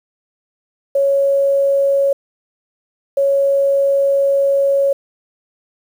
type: tone pair in turn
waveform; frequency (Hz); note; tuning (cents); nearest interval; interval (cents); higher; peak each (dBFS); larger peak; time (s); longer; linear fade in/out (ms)
sine; 554.4 / 554.4; C#5 / C#5; 0 / 0; unison; 0; neither; -11; neither; 0.95-2.13 / 3.17-4.93; second; 5
effects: 7-bit